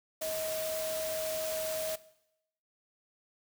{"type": "tone in noise", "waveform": "sine", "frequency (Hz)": 633, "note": "D#5", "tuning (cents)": 30, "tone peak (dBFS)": -34, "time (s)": [0.21, 1.96], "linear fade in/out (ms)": 10, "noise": "white", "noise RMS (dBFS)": -39, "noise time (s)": [0.21, 1.96], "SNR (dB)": 2, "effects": ["noise-tail reverb RT60 0.8 s tail -18 dB re dry"]}